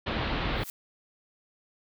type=low-pass noise; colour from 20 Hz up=pink; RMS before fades=-30 dBFS; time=0.06-0.64 s; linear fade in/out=10 ms; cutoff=4100 Hz; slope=48 dB/octave
type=noise with exponential growth; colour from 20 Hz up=blue; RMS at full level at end=-36 dBFS; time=0.52-0.7 s; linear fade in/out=1 ms; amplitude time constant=38 ms
effects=none